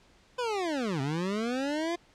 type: linear two-way sweep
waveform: 25% pulse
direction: down then up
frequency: 510 to 130 to 349.9 Hz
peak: -25 dBFS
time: 0.38-1.96 s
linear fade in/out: 10 ms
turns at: 1.01 s
effects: pink hiss -61 dBFS RMS until 2.14 s + low-pass 6000 Hz 12 dB/octave